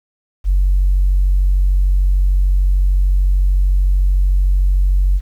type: tone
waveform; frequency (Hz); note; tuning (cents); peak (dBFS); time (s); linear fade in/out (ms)
sine; 46.69; F#1; +16; -9; 0.44-5.21; 50
effects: tanh soft clip ceiling -6 dBFS + 8-bit